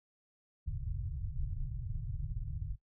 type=low-pass noise; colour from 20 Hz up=pink; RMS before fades=-38 dBFS; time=0.66-2.76 s; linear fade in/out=20 ms; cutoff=150 Hz; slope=96 dB/octave; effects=noise-tail reverb RT60 0.1 s tail -17 dB re dry